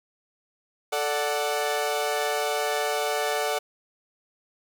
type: chord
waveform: sawtooth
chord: D major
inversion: second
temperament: equal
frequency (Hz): 440 / 587.3 / 740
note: A4 / D5 / F#5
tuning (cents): 0 / 0 / 0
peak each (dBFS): -25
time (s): 0.92-3.59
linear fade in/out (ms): 10
effects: none